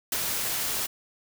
white noise with ADSR envelope, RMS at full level -26 dBFS, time 0.12-0.87 s, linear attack 4 ms, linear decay 39 ms, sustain -3 dB, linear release 17 ms, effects none

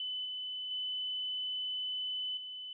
sine tone with level steps, 3011 Hz, F#7, 30 cents sharp, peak -35 / -37 / -34 / -41 dBFS, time 0-2.73 s, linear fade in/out 2 ms, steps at 0.25 / 0.71 / 2.37 s, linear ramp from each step 2 ms, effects none

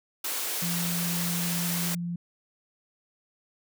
white high-pass noise, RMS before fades -31 dBFS, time 0.24-1.95 s, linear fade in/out 5 ms, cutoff 290 Hz, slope 24 dB/octave
sine tone, 172.8 Hz, F3, 18 cents flat, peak -29 dBFS, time 0.62-2.16 s, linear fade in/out 5 ms
effects none

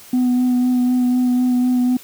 sine tone with vibrato, 249.3 Hz, B3, 16 cents sharp, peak -11 dBFS, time 0.13-1.97 s, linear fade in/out 5 ms, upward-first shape sine, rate 4 Hz, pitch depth 16 cents each way, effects tanh soft clip ceiling -12 dBFS + white hiss -42 dBFS RMS until 2.03 s

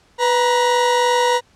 40% pulse tone pair together, 493.9 / 944.8 Hz, B4 / A#5, 0 / +23 cents, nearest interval major seventh, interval 1123 cents, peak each -16 dBFS, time 0.18-1.41 s, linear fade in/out 50 ms, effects pink hiss -55 dBFS RMS until 1.55 s + low-pass 7000 Hz 12 dB/octave

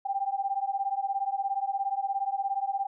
sine beating tone pair, 780 / 797 Hz, G5 / G5, -9 / +28 cents, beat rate 17 Hz, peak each -30 dBFS, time 0.05-2.87 s, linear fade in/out 10 ms, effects none

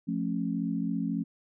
sine chord, F augmented, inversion none, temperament just, 174.61 / 218.3 / 272.8 Hz, F3 / A3 / C#4, 0 / -13 / -28 cents, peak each -32 dBFS, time 0.07-1.24 s, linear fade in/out 20 ms, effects none

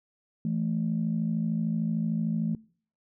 sine tone pair together, 166.7 / 220 Hz, E3 / A3, +20 / 0 cents, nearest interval perfect fourth, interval 480 cents, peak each -28 dBFS, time 0.45-2.55 s, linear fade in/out 2 ms, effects noise-tail reverb RT60 0.5 s tail -24 dB re dry + tanh soft clip ceiling -18 dBFS

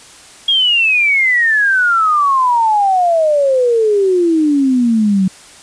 sine exponential sweep, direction down, 3300 to 184.4 Hz, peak -9 dBFS, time 0.48-5.28 s, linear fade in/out 5 ms, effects white hiss -39 dBFS RMS until 5.62 s + resampled to 22050 Hz

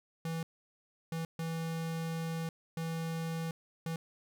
square tone bursts at uneven times, 163.9 Hz, E3, 10 cents flat, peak -35 dBFS, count 5, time 0.25-0.43 / 1.12-1.25 / 1.39-2.49 / 2.77-3.51 / 3.86-3.96 s, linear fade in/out 2 ms, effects 12-bit

